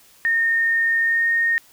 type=tone with pitch glide; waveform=sine; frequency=1833 to 1846.8 Hz; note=A#6 to A#6; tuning=-30 to -17 cents; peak=-16 dBFS; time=0.25-1.58 s; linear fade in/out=0 ms; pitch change=+13 cents; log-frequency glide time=1.04-1.27 s; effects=white hiss -52 dBFS RMS until 1.72 s